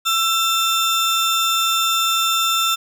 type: tone pair together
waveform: 35% pulse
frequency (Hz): 1341 / 3580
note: E6 / A7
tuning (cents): +29 / +29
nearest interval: octave + perfect fourth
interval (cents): 1700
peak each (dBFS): -17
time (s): 0.05-2.76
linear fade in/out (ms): 20
effects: none